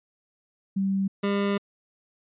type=tone pair in turn; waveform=sine / 25% pulse; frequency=194.3 / 200.8 Hz; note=G3 / G3; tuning=-15 / +42 cents; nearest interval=minor second; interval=57 cents; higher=second; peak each=-22 / -19 dBFS; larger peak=second; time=0.76-1.08 / 1.23-1.58 s; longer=second; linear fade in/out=10 ms; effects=resampled to 8000 Hz